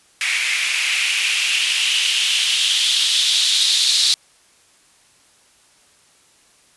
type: noise with band-pass filter sweep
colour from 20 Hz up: blue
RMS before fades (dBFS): -18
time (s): 0.21-4.14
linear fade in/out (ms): 0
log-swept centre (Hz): 2200 to 4000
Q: 4.1
effects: white hiss -54 dBFS RMS until 6.76 s + resampled to 24000 Hz